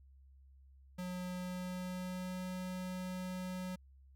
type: tone with pitch glide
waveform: square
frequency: 181.2 to 183.62 Hz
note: F#3 to F#3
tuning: -36 to -13 cents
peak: -40 dBFS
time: 0.98-3.76 s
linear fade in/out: 10 ms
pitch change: +23 cents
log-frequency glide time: 1.35-2.42 s
effects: added 67 Hz sine -58 dBFS peak until 4.15 s